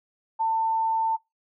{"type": "tone", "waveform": "sine", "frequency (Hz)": 895, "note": "A5", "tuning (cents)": 29, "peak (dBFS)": -21, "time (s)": [0.39, 1.17], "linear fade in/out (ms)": 20, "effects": ["noise-tail reverb RT60 0.2 s tail -21 dB re dry"]}